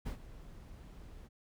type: noise with ADSR envelope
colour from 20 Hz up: brown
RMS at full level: -36 dBFS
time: 0.05-1.29 s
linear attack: 19 ms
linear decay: 97 ms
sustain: -15 dB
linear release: 33 ms
effects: none